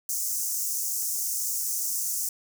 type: high-pass noise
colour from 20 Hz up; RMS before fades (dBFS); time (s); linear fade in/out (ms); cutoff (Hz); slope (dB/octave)
pink; -29; 0.09-2.29; 2; 5800; 48
effects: none